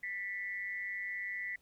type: tone with amplitude modulation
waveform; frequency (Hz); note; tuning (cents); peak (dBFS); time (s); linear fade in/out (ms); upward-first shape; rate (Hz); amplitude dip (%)
sine; 1975.5; B6; 0; -33; 0.03-1.56; 5; sine; 195; 75
effects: pink hiss -71 dBFS RMS until 1.61 s